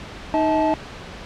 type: tone cluster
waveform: triangle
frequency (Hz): 310.3 / 638 / 870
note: D#4 / D#5 / A5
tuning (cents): -5 / +43 / -20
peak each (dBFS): -19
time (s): 0.34-0.74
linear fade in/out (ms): 0
effects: pink hiss -36 dBFS RMS until 1.25 s + low-pass 4000 Hz 12 dB/octave